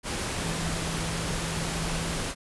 sine tone in noise, 164.81 Hz, E3, in tune, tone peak -33 dBFS, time 0.4-2.21 s, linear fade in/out 50 ms, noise pink, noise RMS -31 dBFS, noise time 0.03-2.35 s, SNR -5 dB, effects resampled to 24000 Hz

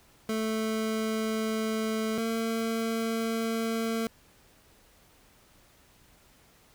25% pulse tone pair in turn, 220 / 226.2 Hz, A3 / A3, 0 / +48 cents, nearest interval unison, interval 48 cents, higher second, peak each -24 dBFS, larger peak neither, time 0.29-2.18 / 2.18-4.07 s, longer neither, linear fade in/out 2 ms, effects pink hiss -60 dBFS RMS until 6.74 s

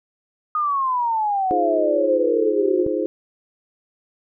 sine exponential sweep, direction down, 1244.5 to 349.2 Hz, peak -18 dBFS, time 0.55-2.87 s, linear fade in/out 2 ms
sine chord, F minor seventh, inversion third, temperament just, 314.3 / 349.2 / 419.1 / 523.8 Hz, Eb4 / F4 / Ab4 / C5, +18 / 0 / +16 / +2 cents, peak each -25 dBFS, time 1.51-3.06 s, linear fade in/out 0 ms
click, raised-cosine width 3 ms, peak -18 dBFS, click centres 2.864 s
effects none

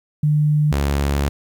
sine / sawtooth tone pair in turn, 150 / 70.65 Hz, D3 / C#2, +37 / +34 cents, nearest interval octave + minor second, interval 1303 cents, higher first, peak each -13 dBFS, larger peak neither, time 0.23-0.72 / 0.72-1.29 s, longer second, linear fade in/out 5 ms, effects 9-bit

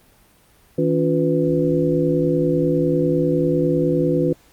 sine tone cluster, 159.2 / 283.5 / 353.5 / 497.1 Hz, D#3 / C#4 / F4 / B4, +40 / +39 / +21 / +11 cents, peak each -21 dBFS, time 0.78-4.33 s, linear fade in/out 5 ms, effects pink hiss -54 dBFS RMS until 4.52 s + Opus 32 kbps

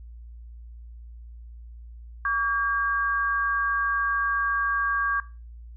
sine tone pair together, 1140.6 / 1613 Hz, C#6 / G6, +49 / +49 cents, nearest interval tritone, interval 600 cents, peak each -25 dBFS, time 2.25-5.2 s, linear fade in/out 2 ms, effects noise-tail reverb RT60 0.3 s tail -17 dB re dry + added 58 Hz sine -40 dBFS peak until 5.76 s

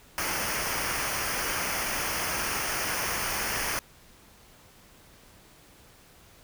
pink noise with comb filter, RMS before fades -30 dBFS, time 0.18-3.79 s, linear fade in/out 0 ms, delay 0.26 ms, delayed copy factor -0.7, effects pink hiss -55 dBFS RMS until 6.43 s

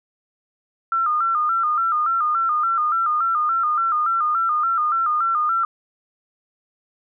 sine tone with vibrato, 1285 Hz, E6, 45 cents flat, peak -17 dBFS, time 0.92-5.65 s, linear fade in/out 2 ms, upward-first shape square, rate 3.5 Hz, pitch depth 87 cents each way, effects none

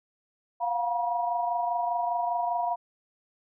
sine tone cluster, 699 / 724 / 960 Hz, F5 / F#5 / B5, +1 / -38 / -49 cents, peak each -28 / -35 / -29 dBFS, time 0.6-2.76 s, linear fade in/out 20 ms, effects none

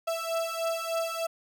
35% pulse beating tone pair, 659.3 / 662.6 Hz, E5 / E5, 0 / +9 cents, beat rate 3.3 Hz, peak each -30 dBFS, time 0.07-1.27 s, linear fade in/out 10 ms, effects none

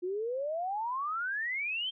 sine exponential sweep, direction up, 349.2 to 3205 Hz, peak -31 dBFS, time 0.02-1.91 s, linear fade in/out 20 ms, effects none

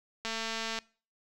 click train, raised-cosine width 0.2 ms, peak -18 dBFS, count 122, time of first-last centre 0.25-0.788 s, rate 225 Hz, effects noise-tail reverb RT60 0.4 s tail -23 dB re dry

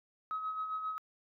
sine tone with tremolo, 1275 Hz, D#6, 42 cents sharp, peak -32 dBFS, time 0.31-0.98 s, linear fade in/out 0 ms, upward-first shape sine, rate 7.5 Hz, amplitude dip 50%, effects tanh soft clip ceiling -28 dBFS

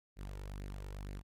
sawtooth tone with flanger, 48.94 Hz, G1, 2 cents flat, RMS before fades -44 dBFS, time 0.16-1.23 s, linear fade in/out 50 ms, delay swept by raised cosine 0.43 to 2.23 ms, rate 2.1 Hz, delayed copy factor +0.55, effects MP3 96 kbps

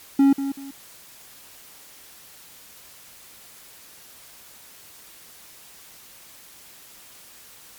triangle tone with echo, 275.5 Hz, C#4, 11 cents flat, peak -10 dBFS, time 0.19-0.33 s, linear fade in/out 5 ms, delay 190 ms, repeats 2, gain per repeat -11 dB, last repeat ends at 0.71 s, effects white hiss -47 dBFS RMS until 7.78 s + MP3 96 kbps

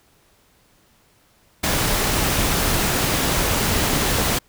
pink noise, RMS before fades -20 dBFS, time 1.63-4.39 s, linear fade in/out 10 ms, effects pink hiss -58 dBFS RMS until 4.48 s

